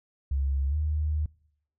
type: tone with pitch glide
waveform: sine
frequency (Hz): 68.6 to 76.12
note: C#2 to D#2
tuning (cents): -17 to -37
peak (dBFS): -24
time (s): 0.31-1.26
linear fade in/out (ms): 5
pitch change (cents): +180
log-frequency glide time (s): 0.69-0.75
effects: noise-tail reverb RT60 0.7 s tail -24 dB re dry